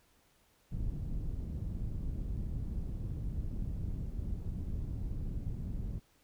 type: low-pass noise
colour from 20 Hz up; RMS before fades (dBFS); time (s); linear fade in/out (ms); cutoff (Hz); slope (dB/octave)
pink; -37; 0.71-6; 20; 150; 12
effects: pink hiss -69 dBFS RMS until 6.23 s